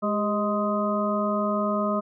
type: harmonic tone with a mistuned harmonic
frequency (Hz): 208.4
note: G#3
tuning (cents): +6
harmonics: 1 / 2 / 3 / 5 / 6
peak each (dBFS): -26 / -33 / -27 / -32 / -29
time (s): 0.02-2.01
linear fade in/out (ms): 20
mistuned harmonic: 2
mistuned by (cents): -68
effects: none